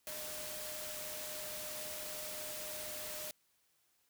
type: tone in noise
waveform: sine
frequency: 611 Hz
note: D#5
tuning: 32 cents flat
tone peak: -49 dBFS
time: 0.07-3.31 s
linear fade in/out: 0 ms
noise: white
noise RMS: -44 dBFS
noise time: 0.07-3.31 s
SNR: -8 dB
effects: white hiss -75 dBFS RMS until 4.09 s